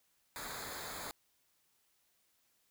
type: noise with comb filter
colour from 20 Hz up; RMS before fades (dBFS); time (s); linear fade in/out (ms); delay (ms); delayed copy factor
pink; -44; 0.36-1.11; 0; 0.35; -0.75
effects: white hiss -75 dBFS RMS until 2.7 s